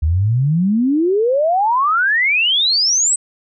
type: exponential sweep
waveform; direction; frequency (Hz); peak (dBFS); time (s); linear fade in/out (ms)
sine; up; 73.42 to 8250; -12; 0.02-3.16; 10
effects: none